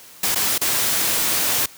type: noise with dropouts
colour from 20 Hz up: white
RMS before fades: -20 dBFS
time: 0.23-1.66 s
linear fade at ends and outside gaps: 5 ms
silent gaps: 0.348-0.356 / 0.58-0.613 s
effects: white hiss -44 dBFS RMS until 1.77 s + high-pass 80 Hz 12 dB/octave